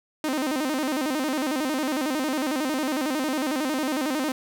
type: tone with vibrato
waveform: sawtooth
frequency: 283.1 Hz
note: C#4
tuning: 37 cents sharp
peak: -20 dBFS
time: 0.24-4.32 s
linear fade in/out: 2 ms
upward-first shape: square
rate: 11 Hz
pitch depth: 150 cents each way
effects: none